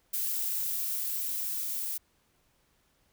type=noise with level ramp; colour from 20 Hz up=violet; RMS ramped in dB=-31 to -34 dBFS; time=0.13-1.98 s; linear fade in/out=10 ms; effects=pink hiss -70 dBFS RMS until 3.12 s